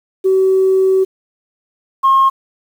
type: tone pair in turn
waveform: sine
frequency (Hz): 380 / 1074.8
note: F#4 / C6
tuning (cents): +46 / +46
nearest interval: octave + tritone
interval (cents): 1800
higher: second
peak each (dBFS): -8 / -6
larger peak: second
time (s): 0.24-1.05 / 2.03-2.3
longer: first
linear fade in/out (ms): 20
effects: tanh soft clip ceiling -4 dBFS + 7-bit